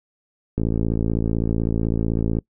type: click train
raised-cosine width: 3 ms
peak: -9 dBFS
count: 102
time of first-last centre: 0.58-2.387 s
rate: 55.9 Hz
effects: noise-tail reverb RT60 0.1 s tail -24 dB re dry